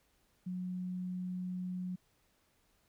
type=tone; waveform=sine; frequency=182 Hz; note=F#3; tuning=28 cents flat; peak=-36 dBFS; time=0.46-1.96 s; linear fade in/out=10 ms; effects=pink hiss -73 dBFS RMS until 2.88 s